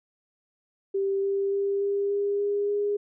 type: tone with pitch steps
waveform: sine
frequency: 392 / 395 / 397.9 / 400.9 / 404 / 407 / 410.1 Hz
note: G4 / G4 / G4 / G4 / G#4 / G#4 / G#4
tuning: 0 / +13 / +26 / +39 / -48 / -35 / -22 cents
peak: -23 dBFS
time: 0.94-2.97 s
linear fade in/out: 10 ms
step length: 290 ms
effects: none